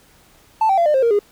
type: tone with pitch steps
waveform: triangle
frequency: 880 / 775 / 682.5 / 601.1 / 529.3 / 466.2 / 410.5 Hz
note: A5 / G5 / F5 / D5 / C5 / A#4 / G#4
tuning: 0 / -20 / -40 / +40 / +20 / 0 / -20 cents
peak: -9 dBFS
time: 0.61-1.191 s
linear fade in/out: 5 ms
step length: 83 ms
effects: tanh soft clip ceiling -9 dBFS + pink hiss -52 dBFS RMS until 1.31 s